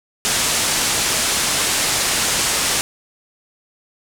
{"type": "low-pass noise", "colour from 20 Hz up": "white", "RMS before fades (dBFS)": -19, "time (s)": [0.25, 2.81], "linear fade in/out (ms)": 0, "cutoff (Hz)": 9700, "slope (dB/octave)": 24, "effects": []}